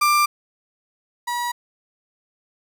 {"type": "tone pair in turn", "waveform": "35% pulse", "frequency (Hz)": [1186, 964.2], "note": ["D6", "B5"], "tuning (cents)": [17, -42], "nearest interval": "major third", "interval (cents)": 359, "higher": "first", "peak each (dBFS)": [-13, -21], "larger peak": "first", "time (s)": [[0.01, 0.26], [1.27, 1.52]], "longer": "neither", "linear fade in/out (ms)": 10, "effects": []}